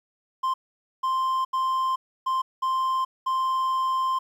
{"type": "tone bursts at uneven times", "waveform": "triangle", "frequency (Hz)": 1046.5, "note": "C6", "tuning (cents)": 0, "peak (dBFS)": -20, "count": 6, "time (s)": [[0.43, 0.54], [1.03, 1.45], [1.53, 1.96], [2.26, 2.42], [2.62, 3.05], [3.26, 4.19]], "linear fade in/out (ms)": 10, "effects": ["10-bit"]}